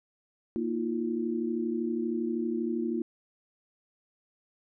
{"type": "chord", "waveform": "sine", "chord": "Bb suspended fourth", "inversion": "none", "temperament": "equal with one note detuned", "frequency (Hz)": [233.1, 316.6, 349.2], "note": ["Bb3", "Eb4", "F4"], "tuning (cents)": [0, 30, 0], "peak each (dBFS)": [-31, -34, -32], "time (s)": [0.56, 3.02], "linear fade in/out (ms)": 0, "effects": []}